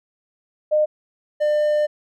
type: tone pair in turn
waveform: sine / triangle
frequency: 609 / 599.6 Hz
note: D#5 / D5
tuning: -37 / +36 cents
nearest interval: unison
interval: 27 cents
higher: first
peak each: -14 dBFS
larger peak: neither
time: 0.71-0.86 / 1.4-1.87 s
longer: second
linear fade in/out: 20 ms
effects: none